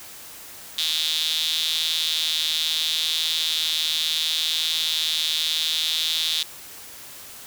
sawtooth tone with high-pass filter, 159.3 Hz, D#3, 41 cents sharp, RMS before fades -24 dBFS, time 0.78-6.43 s, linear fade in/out 5 ms, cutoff 3600 Hz, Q 6.4, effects white hiss -41 dBFS RMS until 7.46 s

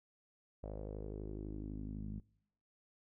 sawtooth tone with low-pass filter sweep, 52 Hz, G#1, 3 cents sharp, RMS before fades -44 dBFS, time 0.63-2.2 s, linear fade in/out 5 ms, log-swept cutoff 600 to 200 Hz, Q 3.7, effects noise-tail reverb RT60 0.8 s tail -25 dB re dry

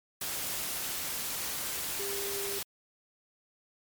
sine tone in noise, 398.9 Hz, G4, 30 cents sharp, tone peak -37 dBFS, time 1.99-2.59 s, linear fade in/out 5 ms, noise white, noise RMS -35 dBFS, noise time 0.21-2.63 s, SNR -5 dB, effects MP3 96 kbps

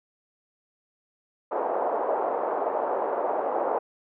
pink band-pass noise, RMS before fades -27 dBFS, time 1.51-3.79 s, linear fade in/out 10 ms, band 460 to 920 Hz, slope 24 dB/octave, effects none

